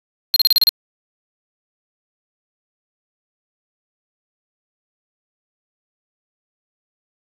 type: tone bursts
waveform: square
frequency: 4200 Hz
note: C8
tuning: 6 cents sharp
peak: -10 dBFS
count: 7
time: 0.34-0.691 s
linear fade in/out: 0 ms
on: 21 ms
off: 34 ms
effects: resampled to 32000 Hz